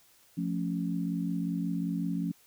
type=chord; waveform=sine; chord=F augmented; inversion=none; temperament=equal; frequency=174.61 / 220 / 277.2 Hz; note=F3 / A3 / C#4; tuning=0 / 0 / 0 cents; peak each=-31 / -36 / -34 dBFS; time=0.37-2.32 s; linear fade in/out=10 ms; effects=white hiss -62 dBFS RMS until 2.46 s